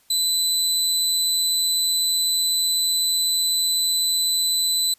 25% pulse tone, 4008 Hz, B7, 25 cents sharp, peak -14 dBFS, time 0.1-4.94 s, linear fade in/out 5 ms, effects white hiss -59 dBFS RMS until 4.98 s + resampled to 32000 Hz

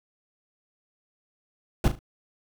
brown noise with echo, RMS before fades -19 dBFS, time 1.84-1.88 s, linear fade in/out 2 ms, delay 37 ms, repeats 3, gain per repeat -10 dB, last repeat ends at 1.991 s, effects none

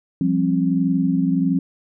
sine chord, F suspended second, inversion none, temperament equal with one note detuned, 174.61 / 196 / 267 Hz, F3 / G3 / C4, 0 / 0 / +35 cents, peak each -20 / -23 / -19 dBFS, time 0.21-1.59 s, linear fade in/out 2 ms, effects none

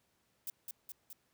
violet noise with echo, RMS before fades -40 dBFS, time 0.47-0.5 s, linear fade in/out 2 ms, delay 210 ms, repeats 3, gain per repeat -3 dB, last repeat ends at 1.13 s, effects pink hiss -75 dBFS RMS until 1.33 s + high-pass 80 Hz 12 dB/octave

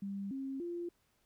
sine tone with pitch steps, 198 / 269.2 / 345.9 Hz, G3 / C4 / F4, +18 / +49 / -17 cents, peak -37 dBFS, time 0.02-0.89 s, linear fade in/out 5 ms, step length 290 ms, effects pink hiss -75 dBFS RMS until 1.25 s

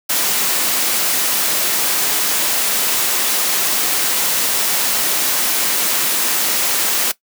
white high-pass noise, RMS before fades -17 dBFS, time 0.09-7.12 s, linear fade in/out 10 ms, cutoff 210 Hz, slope 12 dB/octave, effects noise-tail reverb RT60 0.1 s tail -18 dB re dry

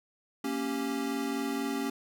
square chord, G diminished, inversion first, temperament equal, 233.1 / 277.2 / 392 Hz, Bb3 / Db4 / G4, 0 / 0 / 0 cents, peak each -37 / -33 / -38 dBFS, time 0.44-1.9 s, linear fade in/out 5 ms, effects none

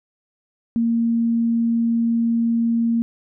sine tone, 231.4 Hz, A#3, 13 cents flat, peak -16 dBFS, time 0.76-3.02 s, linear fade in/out 0 ms, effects none

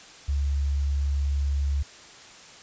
sine tone, 70.5 Hz, C#2, 30 cents sharp, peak -22 dBFS, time 0.28-1.83 s, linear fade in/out 10 ms, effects white hiss -47 dBFS RMS until 2.62 s + resampled to 16000 Hz

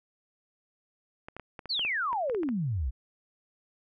clicks, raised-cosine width 0.5 ms, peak -26 dBFS, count 12, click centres 1.285 / 1.366 / 1.397 / 1.592 / 1.657 / 1.794 / 1.85 / 2.13 / 2.298 / 2.348 / 2.433 / 2.489 s
sine exponential sweep, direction down, 4731 to 56 Hz, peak -27 dBFS, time 1.69-2.91 s, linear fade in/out 20 ms
effects none

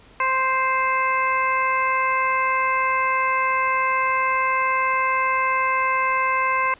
harmonic tone, 523.3 Hz, C5, in tune, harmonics 1 / 2 / 3 / 4 / 5, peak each -31 / -20 / -28 / -25 / -29 dBFS, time 0.2-6.74 s, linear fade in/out 2 ms, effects pink hiss -50 dBFS RMS until 6.79 s + resampled to 8000 Hz

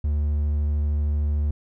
triangle tone, 73.9 Hz, D2, 11 cents sharp, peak -18 dBFS, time 0.04-1.51 s, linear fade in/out 5 ms, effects none

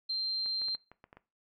sine tone, 4154 Hz, C8, 13 cents flat, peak -30 dBFS, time 0.09-0.76 s, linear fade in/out 10 ms
clicks, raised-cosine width 0.5 ms, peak -36 dBFS, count 8, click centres 0.461 / 0.617 / 0.684 / 0.75 / 0.916 / 1.041 / 1.129 / 1.17 s
effects noise-tail reverb RT60 0.3 s tail -18 dB re dry

